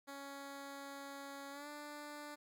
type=tone with pitch glide; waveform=10% pulse; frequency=278.4 to 294.8 Hz; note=C#4 to D4; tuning=+8 to +7 cents; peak=-39 dBFS; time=0.07-2.36 s; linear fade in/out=20 ms; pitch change=+99 cents; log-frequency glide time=1.51-1.68 s; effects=none